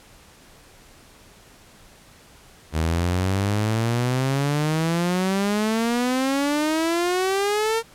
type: exponential sweep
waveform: sawtooth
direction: up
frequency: 77.78 to 461.1 Hz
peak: -16 dBFS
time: 2.72-7.83 s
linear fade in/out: 50 ms
effects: pink hiss -50 dBFS RMS until 7.94 s + low-pass 12000 Hz 12 dB/octave